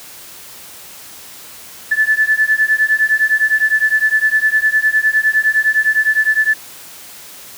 sine beating tone pair, 1739 / 1748.8 Hz, A6 / A6, -21 / -11 cents, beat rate 9.8 Hz, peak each -14 dBFS, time 1.91-6.54 s, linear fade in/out 10 ms, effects white hiss -36 dBFS RMS until 7.57 s + high-pass 60 Hz 12 dB/octave

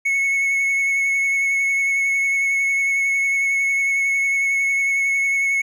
triangle tone with vibrato, 2200 Hz, C#7, 14 cents flat, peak -15 dBFS, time 0.05-5.62 s, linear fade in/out 10 ms, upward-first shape sine, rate 11 Hz, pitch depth 14 cents each way, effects none

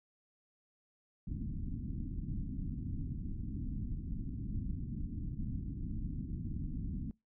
pink low-pass noise, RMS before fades -39 dBFS, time 1.27-7.11 s, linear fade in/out 2 ms, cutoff 280 Hz, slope 48 dB/octave, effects noise-tail reverb RT60 0.2 s tail -24 dB re dry

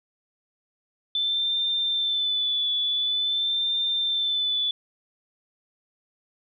sine tone with vibrato, 3520 Hz, A7, in tune, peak -22 dBFS, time 1.15-4.71 s, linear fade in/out 2 ms, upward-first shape sine, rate 0.47 Hz, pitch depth 35 cents each way, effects none

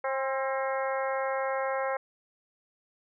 harmonic tone with a mistuned harmonic, 267.6 Hz, C4, 39 cents sharp, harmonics 2 / 3 / 4 / 5 / 6 / 7 / 8, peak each -30 / -34 / -36 / -38 / -40 / -41 / -42 dBFS, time 0.04-1.97 s, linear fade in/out 5 ms, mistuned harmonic 4, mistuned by -28 cents, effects none

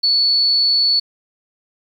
sine tone, 4435 Hz, C#8, in tune, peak -12 dBFS, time 0.03-1 s, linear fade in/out 10 ms, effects 8-bit

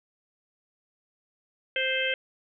harmonic tone, 523.3 Hz, C5, in tune, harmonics 1 / 3 / 4 / 5 / 6, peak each -31 / -31 / -31 / -31 / -31 dBFS, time 1.76-2.14 s, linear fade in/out 2 ms, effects none

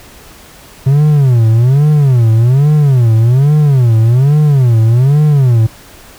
triangle tone with vibrato, 130 Hz, C3, 11 cents flat, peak -3 dBFS, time 0.86-5.67 s, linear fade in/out 10 ms, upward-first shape sine, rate 1.2 Hz, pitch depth 270 cents each way, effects pink hiss -37 dBFS RMS until 6.18 s

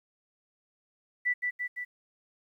sine tone with echo, 1972 Hz, B6, 3 cents flat, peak -24 dBFS, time 1.25-1.34 s, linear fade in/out 20 ms, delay 170 ms, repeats 3, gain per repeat -3 dB, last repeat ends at 1.85 s, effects 11-bit

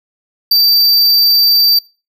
square tone, 4654 Hz, D8, 17 cents flat, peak -7 dBFS, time 0.51-1.79 s, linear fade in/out 5 ms, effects noise-tail reverb RT60 0.3 s tail -25 dB re dry

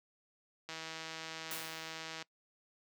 click train, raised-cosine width 0.2 ms, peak -26 dBFS, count 248, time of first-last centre 0.69-2.224 s, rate 161 Hz
white noise with exponential decay, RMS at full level -40 dBFS, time 1.51-2.07 s, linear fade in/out 2 ms, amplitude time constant 120 ms
effects noise-tail reverb RT60 0.1 s tail -22 dB re dry + high-pass 150 Hz 12 dB/octave

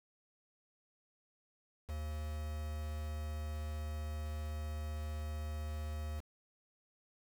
triangle tone with quantisation, 76.3 Hz, D#2, 33 cents flat, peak -36 dBFS, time 1.88-6.21 s, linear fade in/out 20 ms, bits 8, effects none

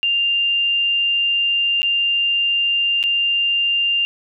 sine tone with dropouts, 2794 Hz, F7, in tune, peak -15 dBFS, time 0.03-4.05 s, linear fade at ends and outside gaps 0 ms, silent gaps 1.819-1.83 / 3.029-3.038 s, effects none

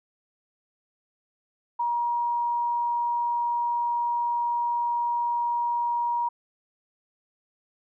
sine tone, 951 Hz, A#5, 34 cents sharp, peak -23 dBFS, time 1.79-6.29 s, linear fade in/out 10 ms, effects none

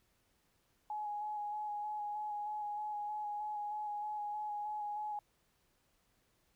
sine tone with vibrato, 838 Hz, G#5, 15 cents sharp, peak -37 dBFS, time 0.9-5.19 s, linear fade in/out 2 ms, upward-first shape square, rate 3.2 Hz, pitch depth 15 cents each way, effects pink hiss -75 dBFS RMS until 6.55 s

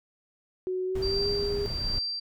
sine tone with pitch glide, 370 to 405.8 Hz, F#4 to G#4, 0 to -40 cents, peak -27 dBFS, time 0.67-1.66 s, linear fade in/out 0 ms, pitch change +160 cents, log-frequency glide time 0.86-1.28 s
brown noise, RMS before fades -34 dBFS, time 0.95-1.99 s, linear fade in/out 5 ms
sine tone with tremolo, 4700 Hz, D8, 1 cent sharp, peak -27 dBFS, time 1.02-2.2 s, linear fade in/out 10 ms, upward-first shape triangle, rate 1.3 Hz, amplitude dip 75%
effects none

